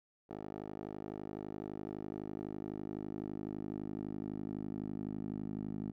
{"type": "tone with band-pass filter sweep", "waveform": "10% pulse", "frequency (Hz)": 51.91, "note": "G#1", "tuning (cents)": 0, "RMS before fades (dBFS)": -42, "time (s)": [0.29, 5.92], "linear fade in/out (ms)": 20, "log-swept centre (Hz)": [480, 230], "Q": 1.8, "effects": []}